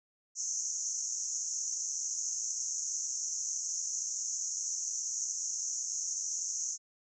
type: band-pass noise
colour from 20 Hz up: pink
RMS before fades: -36 dBFS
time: 0.35-6.78 s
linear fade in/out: 50 ms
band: 5900 to 6900 Hz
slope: 96 dB/octave
effects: none